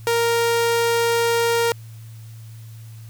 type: tone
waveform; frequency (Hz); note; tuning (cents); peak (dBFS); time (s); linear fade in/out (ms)
sawtooth; 466.2; A#4; 0; -13; 0.07-1.72; 0
effects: added 112 Hz sine -36 dBFS peak until 3.09 s + white hiss -52 dBFS RMS until 3.09 s